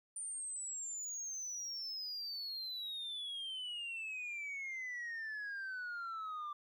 sine exponential sweep, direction down, 9180 to 1174.7 Hz, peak -38 dBFS, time 0.16-6.53 s, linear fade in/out 5 ms, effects tanh soft clip ceiling -39 dBFS + 13-bit

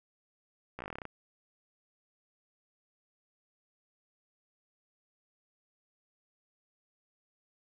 slowing click train, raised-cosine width 0.5 ms, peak -25 dBFS, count 12, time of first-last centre 0.79-1.053 s, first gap 15 ms, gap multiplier 1.09, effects none

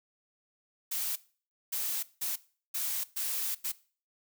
blue noise bursts at uneven times, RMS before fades -33 dBFS, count 6, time 0.91-1.16 / 1.72-2.03 / 2.21-2.36 / 2.74-3.04 / 3.16-3.55 / 3.64-3.72 s, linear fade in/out 10 ms, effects noise-tail reverb RT60 0.4 s tail -19 dB re dry

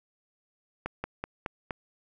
slowing click train, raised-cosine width 0.5 ms, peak -17 dBFS, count 5, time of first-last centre 0.86-1.708 s, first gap 180 ms, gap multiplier 1.11, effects none

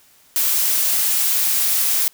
blue noise, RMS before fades -18 dBFS, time 0.36-2.08 s, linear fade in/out 0 ms, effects white hiss -53 dBFS RMS until 2.13 s

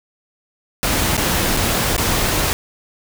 pink noise with dropouts, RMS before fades -18 dBFS, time 0.83-2.53 s, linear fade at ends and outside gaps 0 ms, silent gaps 1.168-1.177 / 1.566-1.572 / 1.965-1.979 s, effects none

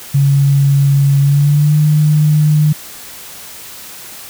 sine tone with pitch glide, 139.6 to 151.36 Hz, C#3 to D#3, +13 to -47 cents, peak -7 dBFS, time 0.14-2.73 s, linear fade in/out 10 ms, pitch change +140 cents, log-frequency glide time 1.21-1.78 s, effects white hiss -32 dBFS RMS until 4.29 s

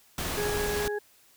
pink noise, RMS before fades -32 dBFS, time 0.18-0.88 s, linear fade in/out 2 ms
harmonic tone, 415.3 Hz, G#4, in tune, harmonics 1 / 2 / 4, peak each -29 / -39 / -37 dBFS, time 0.37-0.99 s, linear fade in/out 10 ms
effects white hiss -60 dBFS RMS until 1.36 s

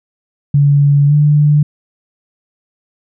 sine tone with pitch glide, 142.9 to 148.11 Hz, D3 to D3, -47 to +15 cents, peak -6 dBFS, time 0.54-1.63 s, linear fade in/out 5 ms, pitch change +62 cents, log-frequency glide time 1.07-1.13 s, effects none

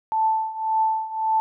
sine tone with tremolo, 881 Hz, A5, 2 cents sharp, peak -16 dBFS, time 0.12-1.4 s, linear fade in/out 0 ms, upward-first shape triangle, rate 1.8 Hz, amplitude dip 85%, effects none

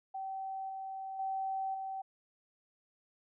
sine tone with level steps, 770 Hz, G5, 31 cents flat, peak -37 / -39 / -33 / -37 dBFS, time 0.14-2.02 s, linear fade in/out 10 ms, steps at 0.69 / 1.19 / 1.74 s, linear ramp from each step 5 ms, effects none

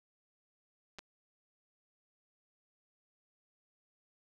clicks, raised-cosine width 0.2 ms, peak -29 dBFS, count 2, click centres 0.986 / 0.991 s, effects none

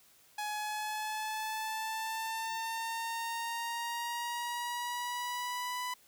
sawtooth linear sweep, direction up, 839 to 997 Hz, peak -31 dBFS, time 0.38-5.94 s, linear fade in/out 5 ms, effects white hiss -63 dBFS RMS until 6.07 s

